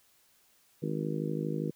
harmonic tone, 52.5 Hz, G#1, 19 cents sharp, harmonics 3 / 4 / 5 / 6 / 7 / 8 / 9, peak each -34 / -38 / -39 / -38 / -39 / -45 / -40 dBFS, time 0.82-1.71 s, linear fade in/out 10 ms, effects white hiss -66 dBFS RMS until 1.75 s

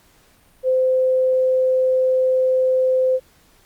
sine tone, 516 Hz, C5, 24 cents flat, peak -14 dBFS, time 0.63-3.2 s, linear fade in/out 50 ms, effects pink hiss -55 dBFS RMS until 3.65 s + Opus 48 kbps

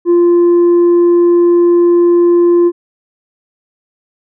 sine tone with tanh clipping, 347 Hz, F4, 11 cents flat, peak -6 dBFS, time 0.05-2.72 s, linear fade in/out 50 ms, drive 2 dB, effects none

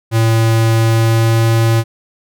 square tone with pitch glide, 113.1 to 113.89 Hz, A2 to A#2, +48 to -40 cents, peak -10 dBFS, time 0.11-1.84 s, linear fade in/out 50 ms, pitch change +12 cents, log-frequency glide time 0.77-1.48 s, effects none

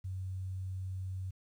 sine tone with quantisation, 93.8 Hz, F#2, 24 cents sharp, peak -36 dBFS, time 0.04-1.31 s, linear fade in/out 10 ms, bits 11, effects none

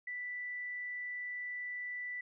sine tone, 1975.5 Hz, B6, in tune, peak -38 dBFS, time 0.07-2.21 s, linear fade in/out 5 ms, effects none

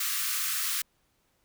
white high-pass noise, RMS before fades -30 dBFS, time 0-0.82 s, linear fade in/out 5 ms, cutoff 1100 Hz, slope 96 dB/octave, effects pink hiss -71 dBFS RMS until 1.44 s

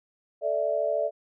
sine chord, A suspended fourth, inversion none, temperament just, 440 / 586.7 / 660 Hz, A4 / D5 / E5, 0 / -2 / +2 cents, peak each -32 / -26 / -28 dBFS, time 0.41-1.11 s, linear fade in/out 50 ms, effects none

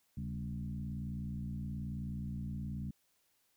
sine tone with frequency modulation, 141.8 Hz, C#3, 40 cents sharp, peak -37 dBFS, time 0.17-2.91 s, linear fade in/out 5 ms, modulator 58.9 Hz, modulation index 1.4, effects white hiss -75 dBFS RMS until 3.56 s

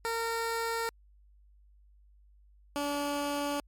15% pulse tone pair in turn, 458.5 / 287.8 Hz, A#4 / D4, -29 / -35 cents, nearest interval minor sixth, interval 806 cents, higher first, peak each -24 / -24 dBFS, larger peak neither, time 0.05-0.89 / 2.76-3.6 s, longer neither, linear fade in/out 0 ms, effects added 50 Hz sine -57 dBFS peak until 3.67 s + MP3 64 kbps

